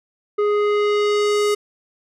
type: tone with low-pass filter sweep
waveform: square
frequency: 415.3 Hz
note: G#4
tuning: in tune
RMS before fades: -18 dBFS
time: 0.38-1.55 s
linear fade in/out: 10 ms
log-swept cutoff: 1200 to 11000 Hz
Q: 0.88
effects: none